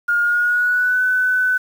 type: tone with pitch glide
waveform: sine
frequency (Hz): 1422 to 1503.9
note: F6 to F#6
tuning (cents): +31 to +28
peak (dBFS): -14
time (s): 0.08-1.58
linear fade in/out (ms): 10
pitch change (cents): +97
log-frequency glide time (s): 0.23-1.03
effects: 7-bit